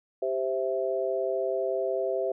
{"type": "chord", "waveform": "sine", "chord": "C major", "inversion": "second", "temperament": "equal", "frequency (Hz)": [392, 523.3, 659.3], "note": ["G4", "C5", "E5"], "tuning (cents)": [0, 0, 0], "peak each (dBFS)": -30, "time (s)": [0.22, 2.32], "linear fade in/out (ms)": 5, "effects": []}